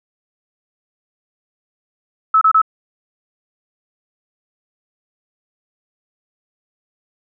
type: tone bursts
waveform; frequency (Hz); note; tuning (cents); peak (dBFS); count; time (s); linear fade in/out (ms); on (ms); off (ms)
sine; 1300; E6; -24; -8; 3; 2.34-2.617; 5; 73; 29
effects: none